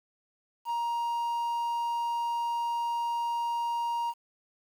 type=tone with quantisation; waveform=triangle; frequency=940 Hz; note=A#5; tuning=14 cents sharp; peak=-26 dBFS; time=0.65-4.14 s; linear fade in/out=50 ms; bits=9; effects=none